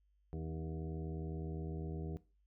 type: harmonic tone with a mistuned harmonic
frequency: 79.8 Hz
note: D#2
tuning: 44 cents sharp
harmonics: 1 / 2 / 3 / 4 / 5 / 6 / 8 / 9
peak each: -43 / -43 / -55 / -50 / -50 / -55 / -62 / -60 dBFS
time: 0.33-2.17 s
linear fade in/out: 0 ms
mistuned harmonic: 4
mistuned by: -45 cents
effects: noise-tail reverb RT60 0.3 s tail -18 dB re dry + added 50 Hz sine -70 dBFS peak until 2.46 s